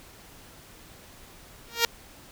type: tone with exponential growth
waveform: 5% pulse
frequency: 466.2 Hz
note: A#4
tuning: in tune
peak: -5 dBFS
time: 1.67-1.85 s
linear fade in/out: 1 ms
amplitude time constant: 37 ms
effects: pink hiss -50 dBFS RMS until 2.31 s